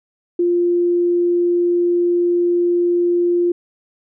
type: tone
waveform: sine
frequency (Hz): 349.2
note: F4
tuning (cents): 0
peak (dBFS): -13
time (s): 0.39-3.52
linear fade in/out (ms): 5
effects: none